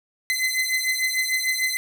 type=beating tone pair; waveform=sawtooth; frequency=2039 / 2045.7 Hz; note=C7 / C7; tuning=-45 / -40 cents; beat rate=6.7 Hz; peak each=-21 dBFS; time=0.3-1.77 s; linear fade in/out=0 ms; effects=none